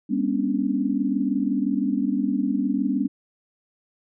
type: tone cluster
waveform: sine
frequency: 201.4 / 243.2 / 269.2 / 288.7 Hz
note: G3 / B3 / C4 / D4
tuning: +47 / -26 / +49 / -30 cents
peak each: -26 dBFS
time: 0.09-3.08 s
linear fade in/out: 20 ms
effects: none